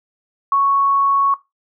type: tone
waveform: sine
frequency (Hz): 1108.7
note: C#6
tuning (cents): 0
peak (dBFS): -12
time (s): 0.52-1.34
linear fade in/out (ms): 2
effects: noise-tail reverb RT60 0.2 s tail -17 dB re dry